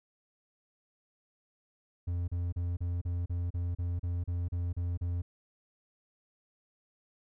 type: tone bursts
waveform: triangle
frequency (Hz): 87.31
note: F2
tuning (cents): 0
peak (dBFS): -28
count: 13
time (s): 2.07-5.22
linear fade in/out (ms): 10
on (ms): 210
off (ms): 35
effects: none